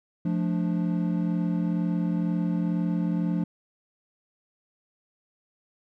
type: chord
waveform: triangle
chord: D minor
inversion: first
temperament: equal with one note detuned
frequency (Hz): 174.61 / 216.7 / 293.7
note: F3 / A3 / D4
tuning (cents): 0 / -26 / 0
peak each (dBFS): -23 / -29 / -29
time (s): 0.25-3.44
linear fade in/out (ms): 5
effects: none